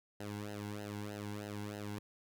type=tone with flanger; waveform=sawtooth; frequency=103.6 Hz; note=G#2; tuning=4 cents flat; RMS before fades=-43 dBFS; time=0.2-1.99 s; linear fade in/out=5 ms; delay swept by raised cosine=0.86 to 1.68 ms; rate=3.2 Hz; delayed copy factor=-1; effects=none